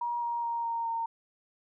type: tone with pitch steps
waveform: sine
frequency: 952 / 943.2 / 934.6 / 926 / 917.4 Hz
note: A#5 / A#5 / A#5 / A#5 / A#5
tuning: +36 / +20 / +4 / -12 / -28 cents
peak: -29 dBFS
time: 0.01-1.06 s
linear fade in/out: 5 ms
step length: 210 ms
effects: none